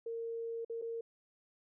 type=tone with dropouts; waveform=sine; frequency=459.9 Hz; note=A#4; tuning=23 cents flat; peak=-37 dBFS; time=0.06-1.01 s; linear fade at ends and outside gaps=5 ms; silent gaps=0.648-0.697 / 0.816-0.821 s; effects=none